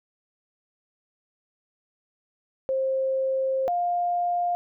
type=tone pair in turn; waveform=sine; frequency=530 / 703.6 Hz; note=C5 / F5; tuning=+22 / +13 cents; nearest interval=perfect fourth; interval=491 cents; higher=second; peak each=-22 dBFS; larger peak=neither; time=2.69-3.68 / 3.68-4.55 s; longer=first; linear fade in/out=0 ms; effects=none